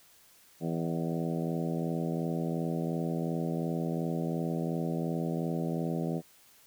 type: harmonic tone with a mistuned harmonic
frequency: 82.8 Hz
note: E2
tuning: 8 cents sharp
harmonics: 2 / 3 / 4 / 5 / 6 / 7 / 8 / 9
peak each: -32 / -36 / -38 / -40 / -42 / -43 / -44 / -45 dBFS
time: 0.6-6.22 s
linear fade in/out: 50 ms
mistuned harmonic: 8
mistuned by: -49 cents
effects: white hiss -60 dBFS RMS until 6.66 s